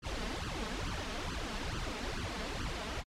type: noise with flanger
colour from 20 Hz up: pink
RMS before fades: -37 dBFS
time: 0.02-3.04 s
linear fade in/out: 50 ms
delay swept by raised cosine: 0.64 to 4.74 ms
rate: 2.3 Hz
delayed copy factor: +1
effects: low-pass 5000 Hz 12 dB/octave + MP3 96 kbps